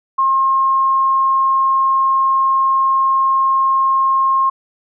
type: tone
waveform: sine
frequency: 1070 Hz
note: C6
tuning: 38 cents sharp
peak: -11 dBFS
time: 0.18-4.5 s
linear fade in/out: 10 ms
effects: none